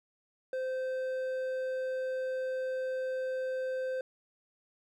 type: tone with hard clipping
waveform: triangle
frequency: 518 Hz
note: C5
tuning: 17 cents flat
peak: -33 dBFS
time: 0.53-4.01 s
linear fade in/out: 2 ms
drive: 9 dB
effects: none